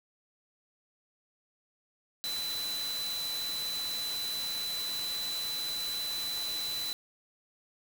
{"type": "tone in noise", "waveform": "sine", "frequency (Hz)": 4000, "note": "B7", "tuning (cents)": 21, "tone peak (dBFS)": -33, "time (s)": [2.24, 6.93], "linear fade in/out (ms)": 0, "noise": "white", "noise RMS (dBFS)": -40, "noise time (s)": [2.24, 6.93], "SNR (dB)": 4, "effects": []}